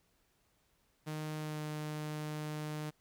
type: tone with pitch glide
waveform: sawtooth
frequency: 154.1 to 152.15 Hz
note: D#3 to D#3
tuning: -16 to -38 cents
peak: -34 dBFS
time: 1.06-2.91 s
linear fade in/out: 20 ms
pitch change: -22 cents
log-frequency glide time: 1.38-1.61 s
effects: pink hiss -74 dBFS RMS until 3 s